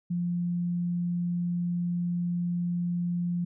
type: tone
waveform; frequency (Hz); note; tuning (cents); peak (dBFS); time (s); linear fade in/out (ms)
sine; 174.61; F3; 0; -26; 0.1-3.45; 10
effects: none